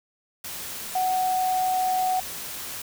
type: tone in noise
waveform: sine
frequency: 743 Hz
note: F#5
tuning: 7 cents sharp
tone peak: -21 dBFS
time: 0.95-2.2 s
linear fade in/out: 5 ms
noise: white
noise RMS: -35 dBFS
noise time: 0.44-2.82 s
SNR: +11 dB
effects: none